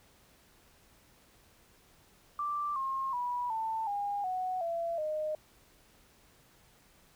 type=tone with pitch steps; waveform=sine; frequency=1174.7 / 1071 / 976.5 / 890.3 / 811.7 / 740 / 674.7 / 615.1 Hz; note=D6 / C6 / B5 / A5 / G#5 / F#5 / E5 / D#5; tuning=0 / +40 / -20 / +20 / -40 / 0 / +40 / -20 cents; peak=-31 dBFS; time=2.39-5.35 s; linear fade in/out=2 ms; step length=370 ms; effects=pink hiss -63 dBFS RMS until 7.15 s